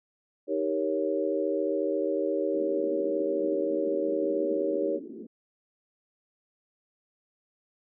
sine chord, Eb dominant seventh, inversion none, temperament equal with one note detuned, 312.7 / 392 / 466.2 / 554.4 Hz, Eb4 / G4 / Bb4 / Db5, +9 / 0 / 0 / 0 cents, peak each -31 / -30 / -32 / -30 dBFS, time 0.47-5 s, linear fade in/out 50 ms
pink band-pass noise, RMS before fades -41 dBFS, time 2.54-5.27 s, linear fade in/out 5 ms, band 220 to 400 Hz, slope 48 dB/octave
effects none

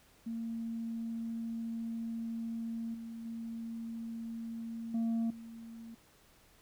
sine tone with level steps, 228.5 Hz, A#3, 34 cents flat, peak -35 / -41 / -38 / -27 / -45 dBFS, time 0.26-5.95 s, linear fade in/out 10 ms, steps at 2.94 / 3.25 / 4.94 / 5.3 s, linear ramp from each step 5 ms, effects tanh soft clip ceiling -29 dBFS + pink hiss -64 dBFS RMS until 6.61 s

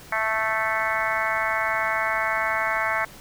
harmonic tone, 220 Hz, A3, in tune, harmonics 3 / 4 / 5 / 6 / 7 / 8 / 9 / 10, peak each -30 / -30 / -30 / -30 / -30 / -30 / -30 / -30 dBFS, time 0.12-3.05 s, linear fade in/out 5 ms, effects pink hiss -45 dBFS RMS until 3.2 s

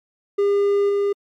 triangle tone with level steps, 403.3 Hz, G4, 49 cents sharp, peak -13 / -15 dBFS, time 0.38-1.13 s, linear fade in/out 10 ms, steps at 0.89 s, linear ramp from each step 5 ms, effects MP3 64 kbps

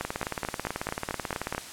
two click trains, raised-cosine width 0.5 ms, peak -14 / -14 dBFS, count 29 / 8, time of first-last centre 0.05-1.58 / 0.01-1.548 s, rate 18.3 / 4.55 Hz, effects white hiss -42 dBFS RMS until 1.72 s + low-pass 10000 Hz 12 dB/octave

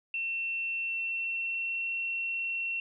sine tone with pitch glide, 2700 to 2719 Hz, E7 to F7, +41 to -47 cents, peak -30 dBFS, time 0.14-2.8 s, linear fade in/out 2 ms, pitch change +12 cents, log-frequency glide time 0.83-1.91 s, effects none

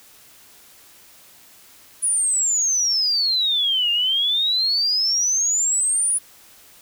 sine exponential two-way sweep, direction down then up, 9956 to 2794 to 9956 Hz, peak -17 dBFS, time 2.02-6.19 s, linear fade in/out 20 ms, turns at 3.91 s, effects white hiss -49 dBFS RMS until 6.81 s

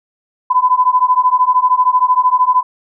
sine beating tone pair, 1000 / 1013 Hz, B5 / B5, +21 / +44 cents, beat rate 13 Hz, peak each -12 dBFS, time 0.5-2.63 s, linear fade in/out 10 ms, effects none

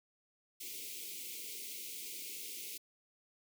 white band-stop noise, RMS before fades -45 dBFS, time 0.6-2.78 s, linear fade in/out 10 ms, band 490 to 2100 Hz, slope 96 dB/octave, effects high-pass 300 Hz 12 dB/octave

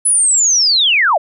sine linear sweep, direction down, 10210 to 541 Hz, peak -9 dBFS, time 0.05-1.18 s, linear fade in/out 10 ms, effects none

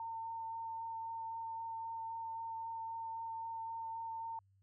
sine tone with vibrato, 907 Hz, A#5, 48 cents flat, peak -40 dBFS, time 0-4.39 s, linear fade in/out 2 ms, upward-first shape sine, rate 3.8 Hz, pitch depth 10 cents each way, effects added 97 Hz sine -67 dBFS peak until 4.62 s

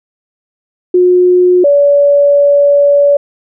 sine tone pair in turn, 360.7 / 571.6 Hz, F#4 / D5, -44 / -47 cents, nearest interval minor sixth, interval 797 cents, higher second, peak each -4 dBFS, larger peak neither, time 0.94-1.64 / 1.64-3.17 s, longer second, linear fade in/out 5 ms, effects none

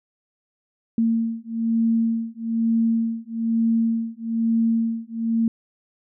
sine beating tone pair, 227.2 / 228.3 Hz, A#3 / A#3, -44 / -36 cents, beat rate 1.1 Hz, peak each -22 dBFS, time 0.98-5.48 s, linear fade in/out 2 ms, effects none

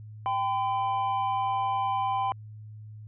triangle tone pair together, 784 / 1014.6 Hz, G5 / B5, 0 / +46 cents, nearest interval major third, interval 446 cents, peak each -26 dBFS, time 0.26-2.32 s, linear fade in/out 0 ms, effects added 107 Hz sine -41 dBFS peak until 3.07 s + resampled to 8000 Hz

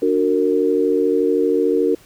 sine chord, D augmented, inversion none, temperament just, 293.7 / 367.1 / 458.9 Hz, D4 / F#4 / A#4, 0 / -14 / -27 cents, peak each -20 / -19 / -17 dBFS, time 0.02-1.95 s, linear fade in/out 5 ms, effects pink hiss -49 dBFS RMS until 2.05 s

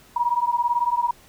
sine beating tone pair, 950 / 968 Hz, A#5 / B5, +33 / -35 cents, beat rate 18 Hz, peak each -22 dBFS, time 0.16-1.11 s, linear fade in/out 5 ms, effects pink hiss -52 dBFS RMS until 1.28 s

